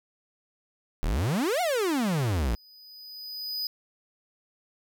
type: exponential two-way sweep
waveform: 45% pulse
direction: up then down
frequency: 33.57 to 753 to 52.1 Hz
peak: -24 dBFS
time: 1.03-2.55 s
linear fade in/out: 0 ms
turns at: 1.61 s
type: tone with exponential growth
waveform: square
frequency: 4978 Hz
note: D#8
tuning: in tune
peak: -28 dBFS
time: 2.01-3.67 s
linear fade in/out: 2 ms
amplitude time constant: 360 ms
effects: none